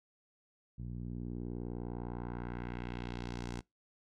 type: tone with low-pass filter sweep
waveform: 10% pulse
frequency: 59.8 Hz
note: A#1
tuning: 45 cents sharp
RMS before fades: -41 dBFS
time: 0.78-3.61 s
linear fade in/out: 10 ms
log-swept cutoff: 140 to 7700 Hz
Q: 1.2
effects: noise-tail reverb RT60 0.2 s tail -25 dB re dry